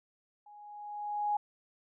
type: tone with level ramp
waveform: sine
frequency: 830.6 Hz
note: G#5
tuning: in tune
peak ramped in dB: -52 to -26 dBFS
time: 0.46-1.37 s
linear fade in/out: 5 ms
effects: none